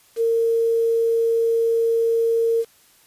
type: tone with quantisation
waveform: sine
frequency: 458.5 Hz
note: A#4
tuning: 29 cents flat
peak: -16 dBFS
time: 0.16-2.65 s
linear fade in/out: 50 ms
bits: 7
effects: white hiss -55 dBFS RMS until 3.06 s + resampled to 32000 Hz